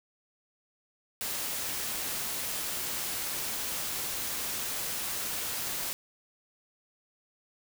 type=noise; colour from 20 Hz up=white; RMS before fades=-34 dBFS; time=1.21-5.93 s; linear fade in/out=0 ms; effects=none